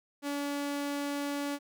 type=tone; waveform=sawtooth; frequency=285.6 Hz; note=D4; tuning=48 cents flat; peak=-28 dBFS; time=0.22-1.59 s; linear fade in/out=50 ms; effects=none